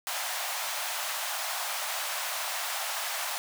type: high-pass noise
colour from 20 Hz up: pink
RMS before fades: -33 dBFS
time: 0.07-3.38 s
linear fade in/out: 0 ms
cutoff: 640 Hz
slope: 48 dB/octave
effects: none